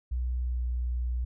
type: tone with pitch glide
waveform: sine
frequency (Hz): 61.74 to 60.93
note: B1 to B1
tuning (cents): 0 to -23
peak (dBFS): -27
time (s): 0.11-1.25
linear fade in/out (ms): 10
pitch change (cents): -23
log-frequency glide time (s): 0.43-0.62
effects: none